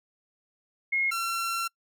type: tone pair in turn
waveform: sine / sawtooth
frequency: 2156 / 1358.2 Hz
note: C#7 / F6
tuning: -49 / -49 cents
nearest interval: minor sixth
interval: 800 cents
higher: first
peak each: -23 / -24 dBFS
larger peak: first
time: 0.92-1.11 / 1.11-1.68 s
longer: second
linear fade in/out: 10 ms
effects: noise-tail reverb RT60 0.1 s tail -25 dB re dry

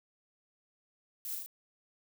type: noise with echo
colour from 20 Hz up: violet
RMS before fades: -40 dBFS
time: 1.25-1.35 s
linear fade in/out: 0 ms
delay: 37 ms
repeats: 3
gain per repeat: -2 dB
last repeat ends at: 1.461 s
effects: none

